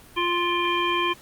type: harmonic tone with a mistuned harmonic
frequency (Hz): 349.2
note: F4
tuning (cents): 0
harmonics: 1 / 3 / 5 / 7 / 9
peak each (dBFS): -27 / -24 / -33 / -28 / -29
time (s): 0.16-1.14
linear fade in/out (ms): 20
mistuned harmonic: 7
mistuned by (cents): -31
effects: pink hiss -49 dBFS RMS until 1.21 s + Opus 32 kbps